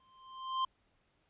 square tone with exponential growth, 1046.5 Hz, C6, in tune, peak -29 dBFS, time 0-0.65 s, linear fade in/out 5 ms, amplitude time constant 140 ms, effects pink hiss -74 dBFS RMS until 1.29 s + resampled to 8000 Hz

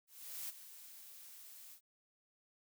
blue noise with ADSR envelope, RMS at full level -43 dBFS, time 0.07-1.81 s, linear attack 420 ms, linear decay 21 ms, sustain -12 dB, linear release 85 ms, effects none

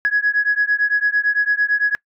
sine beating tone pair, 1669 / 1677.9 Hz, G#6 / G#6, +8 / +17 cents, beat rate 8.9 Hz, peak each -17 dBFS, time 0.05-1.95 s, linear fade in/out 0 ms, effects noise-tail reverb RT60 0.1 s tail -25 dB re dry + tanh soft clip ceiling -8 dBFS

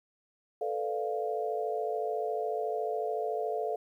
sine chord, B half-diminished seventh, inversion third, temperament equal, 440 / 493.9 / 587.3 / 698.5 Hz, A4 / B4 / D5 / F5, 0 / 0 / 0 / 0 cents, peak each -33 / -39 / -38 / -34 dBFS, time 0.61-3.76 s, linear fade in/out 5 ms, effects 11-bit

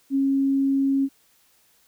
sine tone, 272.9 Hz, C#4, 27 cents flat, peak -18 dBFS, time 0.1-1.09 s, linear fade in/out 50 ms, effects white hiss -61 dBFS RMS until 1.87 s

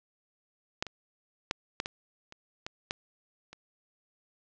clicks, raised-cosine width 0.2 ms, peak -12 / -23 / -11 / -13 / -17 / -29 / -19 / -14 / -29 dBFS, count 9, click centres 0.825 / 0.867 / 1.511 / 1.801 / 1.859 / 2.324 / 2.665 / 2.909 / 3.53 s, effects low-pass 7000 Hz 12 dB/octave

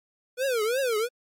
square tone with vibrato, 481.4 Hz, B4, 44 cents flat, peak -24 dBFS, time 0.37-1.09 s, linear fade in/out 50 ms, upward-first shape triangle, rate 2.9 Hz, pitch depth 260 cents each way, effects MP3 64 kbps

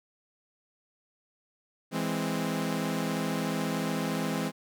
sawtooth chord, E augmented, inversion none, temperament equal, 164.81 / 207.7 / 261.6 Hz, E3 / G#3 / B#3, 0 / 0 / 0 cents, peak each -29 dBFS, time 1.91-4.52 s, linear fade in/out 50 ms, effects none

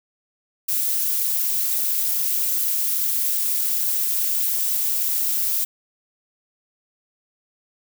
violet noise with amplitude modulation, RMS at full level -19 dBFS, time 0.68-5.65 s, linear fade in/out 10 ms, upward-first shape sine, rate 264 Hz, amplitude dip 65%, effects none

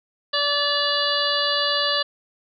harmonic tone, 578 Hz, D5, 28 cents flat, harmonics 1 / 2 / 3 / 5 / 6 / 7 / 8, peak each -27 / -27 / -27 / -27 / -27 / -27 / -27 dBFS, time 0.33-2.03 s, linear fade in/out 10 ms, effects none

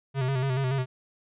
square tone with vibrato, 132.5 Hz, C3, 22 cents sharp, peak -25 dBFS, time 0.14-0.86 s, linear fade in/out 50 ms, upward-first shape square, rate 7 Hz, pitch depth 55 cents each way, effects resampled to 8000 Hz

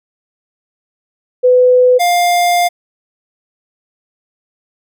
sine / square tone pair in turn, 501 / 703.1 Hz, B4 / F5, +25 / +11 cents, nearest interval tritone, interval 586 cents, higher second, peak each -5 / -10 dBFS, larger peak first, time 1.43-1.99 / 1.99-2.69 s, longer second, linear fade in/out 20 ms, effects none

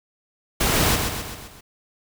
pink noise with echo, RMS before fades -20 dBFS, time 0.6-0.96 s, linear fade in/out 10 ms, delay 130 ms, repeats 5, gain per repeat -5 dB, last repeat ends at 1.61 s, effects none

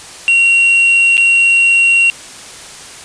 triangle tone with dropouts, 2748 Hz, F7, 29 cents flat, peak -5 dBFS, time 0.28-2.1 s, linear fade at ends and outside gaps 0 ms, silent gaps 1.17-1.178 s, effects white hiss -32 dBFS RMS until 3.04 s + resampled to 22050 Hz

